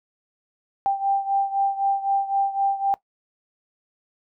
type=beating tone pair; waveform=sine; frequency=788 / 791.9 Hz; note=G5 / G5; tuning=+9 / +17 cents; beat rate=3.9 Hz; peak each=-21 / -25 dBFS; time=0.86-2.94 s; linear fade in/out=0 ms; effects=noise-tail reverb RT60 0.1 s tail -19 dB re dry